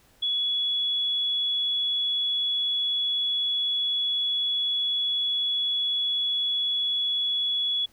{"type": "tone", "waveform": "sine", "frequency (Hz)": 3384, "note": "G#7", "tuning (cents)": 32, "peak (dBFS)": -23, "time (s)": [0.22, 7.86], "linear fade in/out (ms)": 10, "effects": ["pink hiss -60 dBFS RMS until 7.92 s"]}